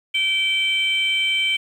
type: tone pair together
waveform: sine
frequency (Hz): 2322 / 3105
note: D7 / G7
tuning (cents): -20 / -17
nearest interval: perfect fourth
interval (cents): 503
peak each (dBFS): -19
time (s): 0.14-1.57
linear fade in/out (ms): 10
effects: tanh soft clip ceiling -13 dBFS + 8-bit